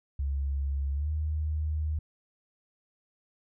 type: tone with pitch glide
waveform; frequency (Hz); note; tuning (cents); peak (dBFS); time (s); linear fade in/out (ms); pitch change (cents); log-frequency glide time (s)
sine; 69.3 to 76.89; C#2 to D#2; 0 to -20; -27; 0.19-1.99; 5; +180; 0.93-1.1
effects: none